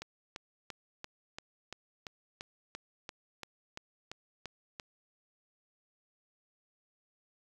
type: click train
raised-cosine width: 0.2 ms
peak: -24 dBFS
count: 15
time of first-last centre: 0.02-4.798 s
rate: 2.93 Hz
effects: 9-bit